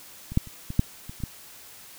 clicks, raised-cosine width 5 ms, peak -23 / -7 / -30 / -20 / -6 / -25 / -30 / -16 dBFS, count 8, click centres 0.32 / 0.374 / 0.473 / 0.704 / 0.794 / 1.095 / 1.203 / 1.237 s, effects white hiss -47 dBFS RMS until 1.98 s

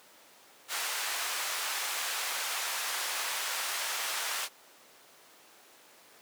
pink band-pass noise, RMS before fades -34 dBFS, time 0.68-4.49 s, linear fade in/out 50 ms, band 1000 to 14000 Hz, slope 12 dB/octave, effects pink hiss -56 dBFS RMS until 6.21 s + high-pass 400 Hz 12 dB/octave

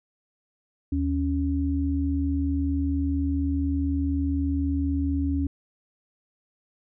sine tone pair together, 77.83 / 277.6 Hz, D#2 / C#4, +1 / +3 cents, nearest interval octave + minor seventh, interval 2202 cents, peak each -25 dBFS, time 0.92-5.47 s, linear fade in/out 5 ms, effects none

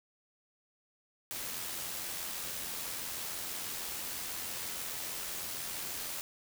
white noise with amplitude modulation, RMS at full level -38 dBFS, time 1.31-6.21 s, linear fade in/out 0 ms, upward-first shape sine, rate 86.2 Hz, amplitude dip 30%, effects none

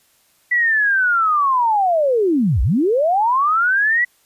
sine linear two-way sweep, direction down then up, 1976 to 49.01 to 1976 Hz, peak -13 dBFS, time 0.51-4.05 s, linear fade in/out 10 ms, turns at 2.62 s, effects white hiss -58 dBFS RMS until 4.25 s + resampled to 32000 Hz

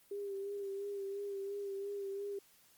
sine tone with vibrato, 398.7 Hz, G4, 29 cents sharp, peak -38 dBFS, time 0.11-2.39 s, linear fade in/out 5 ms, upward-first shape sine, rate 2.9 Hz, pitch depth 33 cents each way, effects white hiss -66 dBFS RMS until 2.77 s + Opus 32 kbps

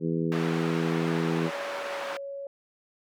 harmonic tone, 82.41 Hz, E2, in tune, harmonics 2 / 3 / 4 / 5 / 6, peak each -28 / -32 / -31 / -32 / -38 dBFS, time 0-1.51 s, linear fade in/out 50 ms
white band-pass noise, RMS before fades -36 dBFS, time 0.32-2.17 s, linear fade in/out 0 ms, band 450 to 1700 Hz, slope 12 dB/octave
sine tone with pitch glide, 566 to 556.6 Hz, C#5 to C#5, +36 to +7 cents, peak -34 dBFS, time 1.44-2.47 s, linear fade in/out 2 ms, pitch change -29 cents, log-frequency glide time 1.76-2.09 s
effects none

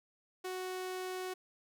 sawtooth tone, 370 Hz, F#4, in tune, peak -34 dBFS, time 0.44-1.34 s, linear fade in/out 10 ms, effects none

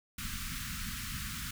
pink band-stop noise, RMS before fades -39 dBFS, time 0.18-1.51 s, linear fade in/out 5 ms, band 250 to 1200 Hz, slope 48 dB/octave, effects none

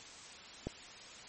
click, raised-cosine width 2 ms, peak -23 dBFS, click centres 0.67 s, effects white hiss -51 dBFS RMS until 1.28 s + MP3 32 kbps

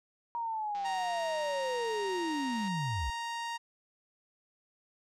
sine linear sweep, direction down, 949 to 55 Hz, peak -32 dBFS, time 0.35-3.1 s, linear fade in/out 0 ms
click train, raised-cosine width 0.2 ms, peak -34 dBFS, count 356, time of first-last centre 0.75-2.679 s, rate 184 Hz
sawtooth tone, 932.3 Hz, A#5, in tune, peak -31 dBFS, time 0.84-3.58 s, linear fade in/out 20 ms
effects low-pass 7000 Hz 12 dB/octave

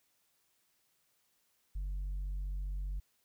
sine tone, 47.55 Hz, F#1, 48 cents sharp, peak -32 dBFS, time 1.75-3 s, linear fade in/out 10 ms, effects tanh soft clip ceiling -34 dBFS + white hiss -75 dBFS RMS until 3.24 s

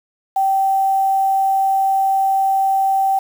sine tone with quantisation, 776 Hz, G5, 18 cents flat, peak -13 dBFS, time 0.36-3.19 s, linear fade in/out 5 ms, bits 6, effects none

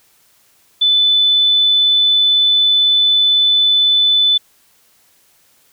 sine tone, 3502 Hz, A7, 9 cents flat, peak -9 dBFS, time 0.81-4.38 s, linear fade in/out 10 ms, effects white hiss -54 dBFS RMS until 5.72 s

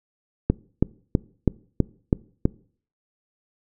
click train, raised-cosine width 3 ms, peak -4 dBFS, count 7, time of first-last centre 0.5-2.454 s, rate 3.07 Hz, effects noise-tail reverb RT60 0.5 s tail -23 dB re dry

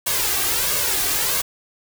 white noise with flanger, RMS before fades -21 dBFS, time 0.06-1.42 s, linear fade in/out 10 ms, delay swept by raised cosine 1.8 to 2.58 ms, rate 1.5 Hz, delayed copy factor +0.6, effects none

